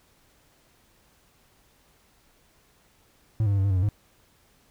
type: tone with pitch steps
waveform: triangle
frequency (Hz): 109.6 / 100.8 / 99.4 / 96.2 / 100 / 94.1 / 90.7 / 103.6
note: A2 / G2 / G2 / G2 / G2 / F#2 / F#2 / G#2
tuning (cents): -6 / +49 / +25 / -32 / +35 / +30 / -34 / -4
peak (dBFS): -18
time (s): 3.4-3.888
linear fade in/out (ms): 0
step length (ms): 61
effects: pink hiss -62 dBFS RMS until 4.7 s